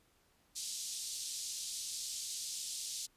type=band-pass noise; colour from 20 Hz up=white; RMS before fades=-42 dBFS; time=0.55-3.07 s; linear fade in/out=20 ms; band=3800 to 8700 Hz; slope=24 dB/octave; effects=pink hiss -71 dBFS RMS until 3.16 s + resampled to 32000 Hz